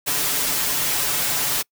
white noise with comb filter, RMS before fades -22 dBFS, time 0.06-1.63 s, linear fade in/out 20 ms, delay 6.9 ms, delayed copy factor +0.85, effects noise-tail reverb RT60 0.1 s tail -26 dB re dry

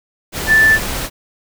sine tone in noise, 1760 Hz, A6, in tune, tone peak -7 dBFS, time 0.47-0.79 s, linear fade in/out 50 ms, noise pink, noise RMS -22 dBFS, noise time 0.32-1.1 s, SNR +12 dB, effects none

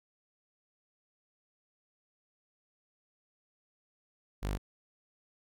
sawtooth tone, 49.74 Hz, G1, 26 cents sharp, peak -28 dBFS, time 4.42-4.58 s, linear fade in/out 20 ms, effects none

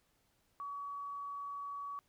sine tone, 1133 Hz, C#6, 37 cents sharp, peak -40 dBFS, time 0.6-1.99 s, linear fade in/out 0 ms, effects pink hiss -75 dBFS RMS until 2.08 s

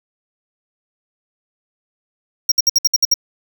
square tone bursts, 5600 Hz, F8, 4 cents sharp, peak -10 dBFS, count 8, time 2.49-3.141 s, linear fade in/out 5 ms, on 28 ms, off 61 ms, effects none

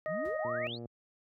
harmonic tone, 623 Hz, D#5, 2 cents sharp, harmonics 1 / 2 / 3, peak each -33 / -43 / -42 dBFS, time 0.06-0.67 s, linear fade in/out 0 ms
sine exponential sweep, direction up, 135.4 to 4670 Hz, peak -38 dBFS, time 0.07-0.79 s, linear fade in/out 50 ms
brown noise with exponential decay, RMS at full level -43 dBFS, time 0.25-0.45 s, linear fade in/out 2 ms, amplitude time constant 43 ms
click train, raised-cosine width 2 ms, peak -31 dBFS, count 49, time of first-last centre 0.45-0.857 s, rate 118 Hz
effects high-pass 80 Hz 12 dB/octave

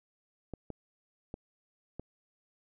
clicks, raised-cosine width 2 ms, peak -26 dBFS, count 4, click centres 0.537 / 0.703 / 1.341 / 1.996 s, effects none

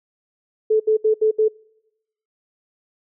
sine tone bursts, 434.7 Hz, A4, 21 cents flat, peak -13 dBFS, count 5, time 0.7-1.484 s, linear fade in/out 10 ms, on 100 ms, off 71 ms, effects noise-tail reverb RT60 0.9 s tail -26 dB re dry

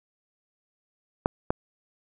clicks, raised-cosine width 1 ms, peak -7 / -9 dBFS, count 2, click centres 1.259 / 1.505 s, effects none

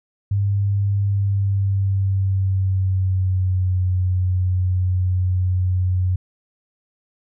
sine tone with pitch glide, 100 to 91.7 Hz, G2 to F#2, +35 to -15 cents, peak -16 dBFS, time 0.31-6.16 s, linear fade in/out 5 ms, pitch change -150 cents, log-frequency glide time 1.07-3.83 s, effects none

